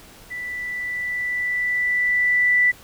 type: tone with level ramp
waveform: sine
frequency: 1975.5 Hz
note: B6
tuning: in tune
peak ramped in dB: -28 to -13 dBFS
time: 0.3-2.72 s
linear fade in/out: 20 ms
effects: pink hiss -46 dBFS RMS until 2.83 s